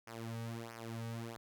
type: tone with flanger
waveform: sawtooth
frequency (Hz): 115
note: A#2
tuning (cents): -23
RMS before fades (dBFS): -44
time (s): 0.07-1.37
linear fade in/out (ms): 5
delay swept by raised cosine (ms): 0.25 to 2.95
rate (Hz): 1.5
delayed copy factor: -0.85
effects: none